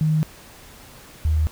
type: tone pair in turn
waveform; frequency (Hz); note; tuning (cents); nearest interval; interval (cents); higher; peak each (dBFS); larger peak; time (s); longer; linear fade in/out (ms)
sine; 155.56 / 77.78; D#3 / D#2; 0 / 0; octave; 1200; first; -16; neither; 0.01-0.23 / 1.25-1.47; neither; 0
effects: pink hiss -45 dBFS RMS until 1.51 s